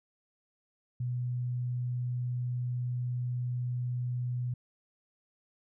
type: tone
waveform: sine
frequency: 123.47 Hz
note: B2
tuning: in tune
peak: -30 dBFS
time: 1-4.54 s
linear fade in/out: 5 ms
effects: none